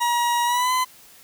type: tone with pitch glide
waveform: 40% pulse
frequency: 954 to 1016.6 Hz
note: A#5 to B5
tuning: +40 to +50 cents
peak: -18 dBFS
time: 0-0.85 s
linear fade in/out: 20 ms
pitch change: +110 cents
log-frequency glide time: 0.45-0.72 s
effects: white hiss -49 dBFS RMS until 1.23 s